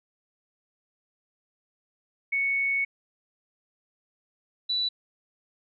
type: tone pair in turn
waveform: sine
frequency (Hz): 2217 / 3957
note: C#7 / B7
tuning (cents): 0 / +3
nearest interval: minor seventh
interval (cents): 1003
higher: second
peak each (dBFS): -23 / -24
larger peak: first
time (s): 2.32-2.85 / 4.69-4.89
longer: first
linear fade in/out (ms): 10
effects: none